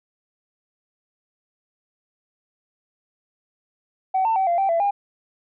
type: tone with pitch steps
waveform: sine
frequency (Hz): 758 / 896 / 766 / 689 / 779 / 671 / 807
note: F#5 / A5 / G5 / F5 / G5 / E5 / G#5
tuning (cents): +42 / +31 / -40 / -24 / -11 / +31 / -50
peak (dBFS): -16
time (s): 4.14-4.91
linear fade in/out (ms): 10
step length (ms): 110
effects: tanh soft clip ceiling -14 dBFS